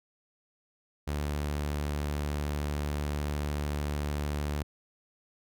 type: tone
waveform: sawtooth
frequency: 73.42 Hz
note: D2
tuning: in tune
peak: -26 dBFS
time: 1.07-4.63 s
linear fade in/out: 10 ms
effects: none